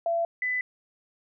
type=tone pair in turn; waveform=sine; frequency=675 / 2001 Hz; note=E5 / B6; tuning=+41 / +22 cents; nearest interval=octave + perfect fifth; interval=1881 cents; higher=second; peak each=-23 / -25 dBFS; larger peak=first; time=0.06-0.25 / 0.42-0.61 s; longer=neither; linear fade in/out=2 ms; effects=none